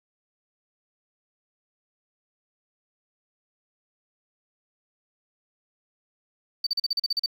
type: tone bursts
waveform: sine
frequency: 4596 Hz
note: D8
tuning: 38 cents flat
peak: -20 dBFS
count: 10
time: 6.64-7.261 s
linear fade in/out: 5 ms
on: 27 ms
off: 39 ms
effects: tanh soft clip ceiling -19 dBFS + 9-bit